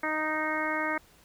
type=harmonic tone; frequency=310.2 Hz; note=D#4; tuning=5 cents flat; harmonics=1 / 2 / 3 / 4 / 5 / 6 / 7; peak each=-35 / -35 / -35 / -35 / -35 / -35 / -35 dBFS; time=0.03-0.98 s; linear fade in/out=5 ms; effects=pink hiss -59 dBFS RMS until 1.24 s